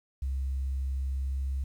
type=tone with pitch glide; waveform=sine; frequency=66.9 to 67.29 Hz; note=C2 to C2; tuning=+39 to +49 cents; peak=-27 dBFS; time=0.22-1.64 s; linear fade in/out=5 ms; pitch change=+10 cents; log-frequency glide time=0.99-1.49 s; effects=tanh soft clip ceiling -25 dBFS + 10-bit